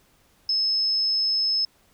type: tone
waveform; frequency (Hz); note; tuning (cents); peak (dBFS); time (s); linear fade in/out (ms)
sine; 5200; E8; -24; -20; 0.49-1.65; 2
effects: pink hiss -61 dBFS RMS until 1.93 s